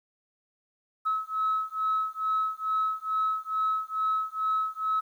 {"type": "beating tone pair", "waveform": "sine", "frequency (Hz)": [1289, 1291.3], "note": ["E6", "E6"], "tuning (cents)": [-39, -36], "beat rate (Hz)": 2.3, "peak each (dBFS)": -28, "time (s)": [1.05, 5.01], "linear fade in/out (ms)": 20, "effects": ["tanh soft clip ceiling -19 dBFS", "10-bit"]}